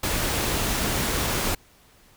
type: noise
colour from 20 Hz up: pink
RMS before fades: -25 dBFS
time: 0.03-1.55 s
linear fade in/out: 5 ms
effects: pink hiss -56 dBFS RMS until 2.16 s